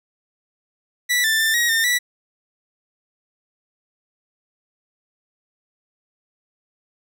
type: tone with pitch steps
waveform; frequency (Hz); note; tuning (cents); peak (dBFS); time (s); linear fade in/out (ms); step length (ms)
sawtooth; 1960 / 1772 / 1782 / 1896 / 1811 / 1955; B6 / A6 / A6 / A#6 / A6 / B6; -14 / +12 / +22 / +29 / +49 / -18; -13; 1.09-1.99; 20; 150
effects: none